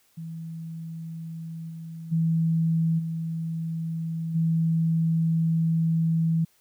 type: tone with level steps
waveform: sine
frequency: 163.4 Hz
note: E3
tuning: 15 cents flat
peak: -33 / -35 / -20 / -27 / -20 dBFS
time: 0.17-6.45 s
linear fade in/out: 10 ms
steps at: 1.69 / 2.11 / 2.98 / 4.34 s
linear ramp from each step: 20 ms
effects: white hiss -64 dBFS RMS until 6.6 s